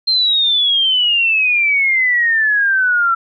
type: exponential sweep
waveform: sine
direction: down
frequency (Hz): 4186 to 1344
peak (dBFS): -11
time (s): 0.07-3.15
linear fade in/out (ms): 10
effects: none